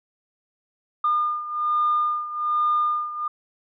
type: beating tone pair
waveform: sine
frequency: 1211 / 1212.2 Hz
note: D#6 / D#6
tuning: -47 / -46 cents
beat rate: 1.2 Hz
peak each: -21 / -25 dBFS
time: 1.04-3.28 s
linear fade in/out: 5 ms
effects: tanh soft clip ceiling -13 dBFS